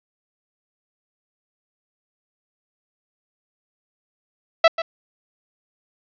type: tone with echo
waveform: sawtooth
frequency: 659.3 Hz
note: E5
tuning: in tune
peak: -5 dBFS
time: 4.64-4.68 s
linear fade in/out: 5 ms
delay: 140 ms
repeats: 1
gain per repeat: -13 dB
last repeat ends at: 4.82 s
effects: resampled to 11025 Hz + 7-bit